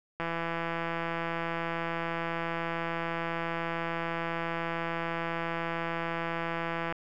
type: click train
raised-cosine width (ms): 0.5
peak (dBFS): -18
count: 1124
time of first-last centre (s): 0.2-6.925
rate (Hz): 167
effects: none

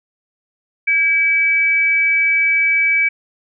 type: tone pair together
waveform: sine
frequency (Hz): 1623.3 / 2293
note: G#6 / D7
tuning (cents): -40 / -42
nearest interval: tritone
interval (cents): 598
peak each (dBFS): -24 / -12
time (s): 0.87-3.09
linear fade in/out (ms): 10
effects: none

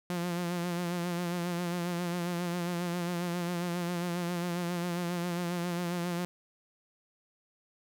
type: tone with vibrato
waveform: sawtooth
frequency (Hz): 174.61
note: F3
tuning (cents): 0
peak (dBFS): -27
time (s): 0.1-6.25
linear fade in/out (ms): 0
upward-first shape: sine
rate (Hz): 7.4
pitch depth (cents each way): 44
effects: none

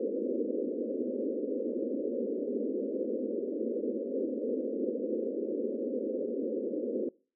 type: band-pass noise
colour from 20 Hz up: white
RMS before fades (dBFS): -33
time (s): 0-7.09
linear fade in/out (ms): 5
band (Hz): 220 to 540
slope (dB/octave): 96
effects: noise-tail reverb RT60 0.4 s tail -24 dB re dry

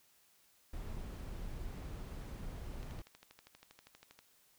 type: noise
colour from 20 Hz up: brown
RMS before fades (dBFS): -44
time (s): 0.73-3.02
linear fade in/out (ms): 5
type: click train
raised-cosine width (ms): 0.2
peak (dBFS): -37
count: 18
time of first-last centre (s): 2.83-4.19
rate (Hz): 12.5
effects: white hiss -69 dBFS RMS until 4.58 s

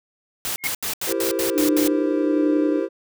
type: noise bursts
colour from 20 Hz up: white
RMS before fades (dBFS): -26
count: 8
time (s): 0.45-1.876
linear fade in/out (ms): 0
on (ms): 110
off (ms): 78
type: tone with exponential growth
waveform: sine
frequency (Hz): 2154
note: C7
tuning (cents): +50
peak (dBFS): -18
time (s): 0.58-0.67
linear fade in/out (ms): 2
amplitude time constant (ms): 18
type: chord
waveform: triangle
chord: C dominant seventh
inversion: first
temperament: equal with one note detuned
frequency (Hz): 333.7 / 392 / 466.2 / 523.3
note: E4 / G4 / Bb4 / C5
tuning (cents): +21 / 0 / 0 / 0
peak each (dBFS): -24 / -24 / -27 / -25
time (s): 1.06-2.89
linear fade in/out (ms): 50
type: tone with tremolo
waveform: sine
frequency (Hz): 302.6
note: D#4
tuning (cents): -48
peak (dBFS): -17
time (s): 1.53-2.83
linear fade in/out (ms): 50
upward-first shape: sine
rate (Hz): 1.3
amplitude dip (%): 40
effects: none

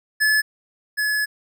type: tone pair in turn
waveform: square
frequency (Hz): 1721 / 1704.2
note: A6 / G#6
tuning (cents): -39 / +44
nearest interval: unison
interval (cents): 17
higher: first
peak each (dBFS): -16 / -20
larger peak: first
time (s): 0.2-0.42 / 0.97-1.26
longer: second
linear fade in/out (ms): 20
effects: none

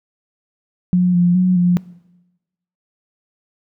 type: tone with pitch steps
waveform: sine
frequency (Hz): 179.9 / 175.6 / 182.9 / 177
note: F#3 / F3 / F#3 / F3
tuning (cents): -48 / +10 / -20 / +23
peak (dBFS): -10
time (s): 0.93-1.77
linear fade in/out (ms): 0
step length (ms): 210
effects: noise-tail reverb RT60 1.0 s tail -21 dB re dry

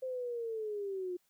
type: linear sweep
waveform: sine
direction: down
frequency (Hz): 523.3 to 352.7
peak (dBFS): -35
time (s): 0.02-1.17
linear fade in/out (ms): 10
effects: white hiss -75 dBFS RMS until 1.29 s

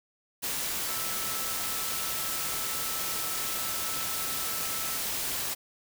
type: tone in noise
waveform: sine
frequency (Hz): 1315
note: E6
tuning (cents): -5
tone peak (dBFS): -42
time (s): 0.87-4.98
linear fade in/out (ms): 20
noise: white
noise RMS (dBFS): -32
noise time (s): 0.42-5.55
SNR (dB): -13
effects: none

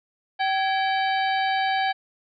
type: harmonic tone with a mistuned harmonic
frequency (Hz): 770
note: G5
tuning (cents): -31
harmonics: 1 / 2 / 3 / 4 / 5 / 6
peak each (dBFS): -22 / -28 / -32 / -34 / -36 / -38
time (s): 0.39-1.93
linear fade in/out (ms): 20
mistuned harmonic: 2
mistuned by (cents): +130
effects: none

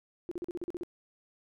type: tone bursts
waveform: sine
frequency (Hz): 349.2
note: F4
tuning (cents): 0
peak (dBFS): -33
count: 9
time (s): 0.29-0.834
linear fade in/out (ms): 0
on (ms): 24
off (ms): 41
effects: none

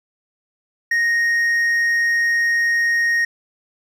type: tone with hard clipping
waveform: sine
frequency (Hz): 1864.7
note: A#6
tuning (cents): 0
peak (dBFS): -16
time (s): 0.91-3.25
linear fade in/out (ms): 5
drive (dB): 3
effects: none

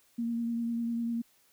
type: tone with vibrato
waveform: sine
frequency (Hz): 233.1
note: A#3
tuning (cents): 0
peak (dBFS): -29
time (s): 0.18-1.22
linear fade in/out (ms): 10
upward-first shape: sine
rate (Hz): 10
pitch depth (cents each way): 18
effects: white hiss -66 dBFS RMS until 1.52 s

